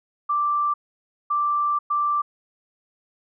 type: tone bursts at uneven times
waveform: sine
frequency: 1174.7 Hz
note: D6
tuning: in tune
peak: -19 dBFS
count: 3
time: 0.29-0.74 / 1.3-1.79 / 1.9-2.22 s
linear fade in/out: 10 ms
effects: none